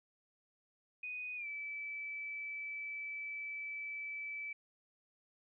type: tone with pitch glide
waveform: sine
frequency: 2489 to 2309 Hz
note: D#7 to D7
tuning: 0 to -30 cents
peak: -40 dBFS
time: 1.03-4.53 s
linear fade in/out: 5 ms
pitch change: -130 cents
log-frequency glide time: 1.36-1.47 s
effects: none